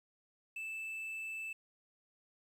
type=tone with quantisation; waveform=triangle; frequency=2637 Hz; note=E7; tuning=in tune; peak=-38 dBFS; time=0.56-1.53 s; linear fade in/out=5 ms; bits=11; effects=none